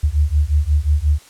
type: beating tone pair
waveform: sine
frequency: 71.5 / 77.1 Hz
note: D2 / D#2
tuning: -46 / -15 cents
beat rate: 5.6 Hz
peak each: -16 dBFS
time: 0.03-1.19 s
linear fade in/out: 10 ms
effects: white hiss -46 dBFS RMS until 1.29 s + low-pass 10000 Hz 12 dB/octave